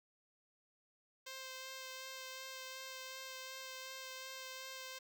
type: tone with vibrato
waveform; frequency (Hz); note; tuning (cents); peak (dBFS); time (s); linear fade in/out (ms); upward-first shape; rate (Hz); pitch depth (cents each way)
5% pulse; 523.3; C5; 0; -35; 1.26-4.99; 10; sine; 2.7; 11
effects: none